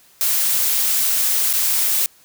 blue noise with dropouts, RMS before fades -18 dBFS, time 0.21-2.06 s, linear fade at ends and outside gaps 0 ms, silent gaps 1.529-1.536 s, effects white hiss -52 dBFS RMS until 2.24 s

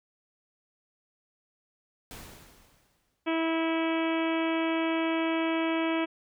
pink noise with exponential decay, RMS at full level -42 dBFS, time 2.11-3.31 s, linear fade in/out 1 ms, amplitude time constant 260 ms
harmonic tone, 326 Hz, E4, 19 cents flat, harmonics 1 / 2 / 3 / 4 / 5 / 6 / 7 / 8 / 9 / 10, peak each -27 / -33 / -36 / -39 / -41 / -43 / -38 / -40 / -45 / -44 dBFS, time 3.26-6.06 s, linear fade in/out 20 ms
effects none

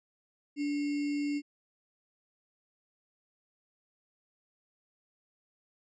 sine tone with sample-and-hold, 290 Hz, D4, 22 cents flat, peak -29 dBFS, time 0.56-1.42 s, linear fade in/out 50 ms, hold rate 2450 Hz, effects resampled to 16000 Hz

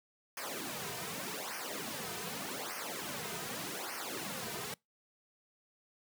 pink noise with flanger, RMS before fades -40 dBFS, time 0.37-4.74 s, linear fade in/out 2 ms, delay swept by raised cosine 0.26 to 3.66 ms, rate 0.84 Hz, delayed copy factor -0.85, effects noise-tail reverb RT60 0.2 s tail -26 dB re dry + high-pass 200 Hz 12 dB/octave

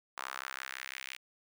sawtooth tone with high-pass filter sweep, 65.9 Hz, C2, 13 cents sharp, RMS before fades -43 dBFS, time 0.17-1.17 s, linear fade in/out 10 ms, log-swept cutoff 1100 to 2400 Hz, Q 2.2, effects none

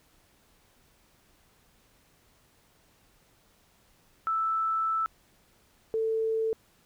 sine tone pair in turn, 1318.5 / 444.9 Hz, E6 / A4, 0 / +19 cents, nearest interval octave + perfect fifth, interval 1881 cents, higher first, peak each -25 dBFS, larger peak neither, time 4.27-5.06 / 5.94-6.53 s, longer first, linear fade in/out 0 ms, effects pink hiss -64 dBFS RMS until 6.85 s

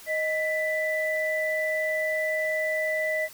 sine tone pair together, 625 / 1984.3 Hz, D#5 / B6, +8 / +8 cents, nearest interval octave + minor sixth, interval 2000 cents, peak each -27 dBFS, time 0.06-3.29 s, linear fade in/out 50 ms, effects white hiss -47 dBFS RMS until 3.33 s

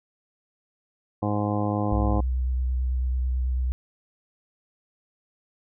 harmonic tone, 103.83 Hz, G#2, in tune, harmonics 1 / 2 / 3 / 4 / 5 / 6 / 7 / 8 / 9 / 10, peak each -27 / -29 / -29 / -38 / -32 / -38 / -33 / -35 / -43 / -36 dBFS, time 1.22-2.21 s, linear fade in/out 10 ms
sine tone with vibrato, 63.2 Hz, B1, 41 cents sharp, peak -22 dBFS, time 1.92-3.72 s, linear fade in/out 0 ms, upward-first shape sine, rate 9.1 Hz, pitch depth 22 cents each way
effects none

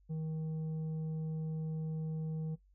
triangle tone with tanh clipping, 158.1 Hz, D#3, 28 cents sharp, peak -36 dBFS, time 0.09-2.56 s, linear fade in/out 20 ms, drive 10 dB, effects noise-tail reverb RT60 0.1 s tail -17 dB re dry + added 48 Hz sine -63 dBFS peak until 2.74 s

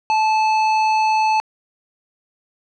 triangle tone with hard clipping, 871 Hz, A5, 18 cents flat, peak -16 dBFS, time 0.1-1.4 s, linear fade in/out 0 ms, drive 15 dB, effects low-pass 6000 Hz 12 dB/octave

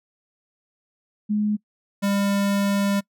sine / square tone pair in turn, 210 / 200.1 Hz, G#3 / G3, +19 / +36 cents, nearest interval minor second, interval 83 cents, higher first, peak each -19 / -20 dBFS, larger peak first, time 1.29-1.57 / 2.02-3.01 s, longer second, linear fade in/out 20 ms, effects noise-tail reverb RT60 0.1 s tail -24 dB re dry

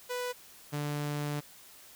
sawtooth tone pair in turn, 494.2 / 146.93 Hz, B4 / D3, +1 / +1 cents, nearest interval octave + major sixth, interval 2100 cents, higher first, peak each -29 / -28 dBFS, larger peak second, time 0.09-0.33 / 0.72-1.41 s, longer second, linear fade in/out 20 ms, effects white hiss -54 dBFS RMS until 1.95 s

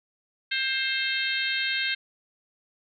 harmonic tone, 529 Hz, C5, 19 cents sharp, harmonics 3 / 4 / 5 / 6 / 7 / 8, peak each -30 / -31 / -32 / -33 / -33 / -34 dBFS, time 0.51-1.95 s, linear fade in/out 10 ms, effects none

